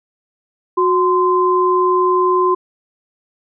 sine tone pair together, 365.9 / 1035 Hz, F#4 / C6, -19 / -19 cents, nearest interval octave + tritone, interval 1800 cents, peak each -14 dBFS, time 0.77-2.55 s, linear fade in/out 10 ms, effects none

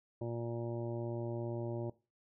harmonic tone, 117.5 Hz, A#2, 14 cents sharp, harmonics 1 / 2 / 3 / 4 / 5 / 6 / 7 / 8, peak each -40 / -46 / -40 / -52 / -44 / -58 / -54 / -56 dBFS, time 0.21-1.9 s, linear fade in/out 5 ms, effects noise-tail reverb RT60 0.3 s tail -19 dB re dry

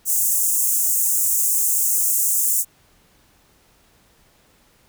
pink high-pass noise, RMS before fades -19 dBFS, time 0.05-2.65 s, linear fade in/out 50 ms, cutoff 6800 Hz, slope 48 dB/octave, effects pink hiss -57 dBFS RMS until 4.88 s

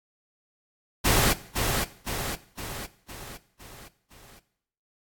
pink noise with echo, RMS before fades -21 dBFS, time 1.04-1.34 s, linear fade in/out 20 ms, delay 510 ms, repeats 6, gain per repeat -5 dB, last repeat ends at 4.4 s, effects noise-tail reverb RT60 0.7 s tail -17 dB re dry + AAC 64 kbps

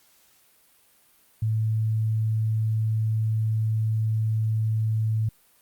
sine tone, 110 Hz, A2, in tune, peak -21 dBFS, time 1.42-5.29 s, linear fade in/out 5 ms, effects white hiss -60 dBFS RMS until 5.61 s + Opus 48 kbps

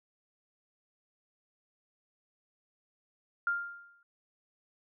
sine tone with exponential decay, 1399 Hz, F6, 3 cents sharp, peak -25 dBFS, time 3.47-4.03 s, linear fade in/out 2 ms, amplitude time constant 120 ms, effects none

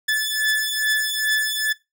sawtooth beating tone pair, 1735 / 1737.4 Hz, A6 / A6, -25 / -22 cents, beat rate 2.4 Hz, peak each -19 / -19 dBFS, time 0.08-1.73 s, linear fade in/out 10 ms, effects noise-tail reverb RT60 0.2 s tail -17 dB re dry

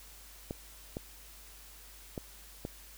clicks, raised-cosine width 2 ms, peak -23 dBFS, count 4, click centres 0.509 / 0.969 / 2.178 / 2.651 s, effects added 50 Hz sine -55 dBFS peak until 2.97 s + white hiss -54 dBFS RMS until 2.97 s

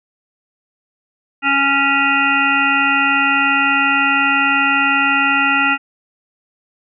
harmonic tone, 277.2 Hz, C#4, in tune, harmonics 1 / 3 / 5 / 7 / 9 / 10, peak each -22 / -21 / -16 / -20 / -19 / -20 dBFS, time 1.42-5.78 s, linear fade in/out 50 ms, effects none

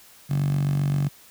10% pulse tone with high-pass filter, 47.65 Hz, G1, 48 cents flat, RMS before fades -23 dBFS, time 0.29-1.09 s, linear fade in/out 20 ms, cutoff 140 Hz, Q 8.9, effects white hiss -51 dBFS RMS until 1.3 s

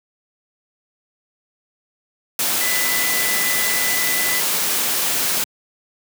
sine tone in noise, 1997 Hz, B6, 19 cents sharp, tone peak -23 dBFS, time 2.61-4.4 s, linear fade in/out 2 ms, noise white, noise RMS -20 dBFS, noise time 2.39-5.44 s, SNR -6 dB, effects high-pass 150 Hz 12 dB/octave

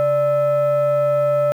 sine tone with frequency modulation, 587.3 Hz, D5, in tune, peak -13 dBFS, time 0-1.52 s, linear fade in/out 0 ms, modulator 725 Hz, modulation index 0.44, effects tanh soft clip ceiling -11 dBFS + 8-bit

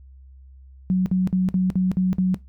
sine tone bursts, 185 Hz, F#3, in tune, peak -16 dBFS, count 7, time 0.9-2.344 s, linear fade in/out 0 ms, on 160 ms, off 54 ms, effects noise-tail reverb RT60 0.2 s tail -19 dB re dry + added 66 Hz sine -43 dBFS peak until 2.48 s

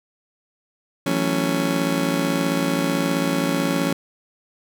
30% pulse chord, F# minor seventh, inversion third, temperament just, 166.5 / 185 / 222 / 277.5 Hz, E3 / F#3 / A3 / C#4, +18 / 0 / +16 / +2 cents, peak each -23 / -25 / -25 / -20 dBFS, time 1.06-3.93 s, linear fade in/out 5 ms, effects none

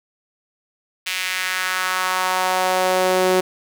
sawtooth tone with high-pass filter sweep, 185 Hz, F#3, in tune, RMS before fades -20 dBFS, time 1.06-3.41 s, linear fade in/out 10 ms, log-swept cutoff 2500 to 380 Hz, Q 1.9, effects none

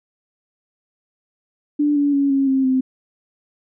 sine tone with pitch steps, 293.7 / 286.7 / 279.8 / 273.1 / 266.5 / 260.1 Hz, D4 / D4 / C#4 / C#4 / C4 / C4, 0 / -42 / +16 / -26 / +32 / -10 cents, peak -14 dBFS, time 1.79-2.81 s, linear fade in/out 10 ms, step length 170 ms, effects none

